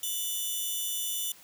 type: tone pair together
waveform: 5% pulse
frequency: 2968 / 3530 Hz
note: F#7 / A7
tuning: +5 / +5 cents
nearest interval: minor third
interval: 300 cents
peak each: -25 / -25 dBFS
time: 0.03-1.32 s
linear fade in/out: 2 ms
effects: white hiss -54 dBFS RMS until 1.43 s